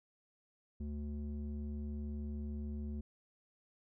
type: tone with low-pass filter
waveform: square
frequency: 73.42 Hz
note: D2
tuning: in tune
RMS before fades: -41 dBFS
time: 0.8-3.01 s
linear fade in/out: 5 ms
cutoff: 260 Hz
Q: 2.2
effects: none